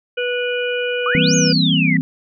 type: harmonic tone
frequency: 490 Hz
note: B4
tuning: 14 cents flat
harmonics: 1 / 3 / 5 / 6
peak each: -20 / -25 / -27 / -28 dBFS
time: 0.17-1.53 s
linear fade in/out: 10 ms
type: exponential two-way sweep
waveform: sine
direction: up then down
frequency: 1127 to 6770 to 1914 Hz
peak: -17 dBFS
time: 1.06-1.97 s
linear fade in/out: 2 ms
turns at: 1.35 s
type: chord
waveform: sine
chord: C dominant seventh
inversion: first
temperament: equal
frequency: 164.81 / 196 / 233.1 / 261.6 Hz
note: E3 / G3 / Bb3 / C4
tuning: 0 / 0 / 0 / 0 cents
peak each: -17 / -21 / -23 / -19 dBFS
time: 1.15-2.01 s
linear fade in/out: 0 ms
effects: none